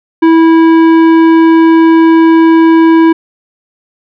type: tone with tanh clipping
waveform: triangle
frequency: 326.9 Hz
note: E4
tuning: 14 cents flat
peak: -4 dBFS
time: 0.22-3.13 s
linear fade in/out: 10 ms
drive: 17 dB
effects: none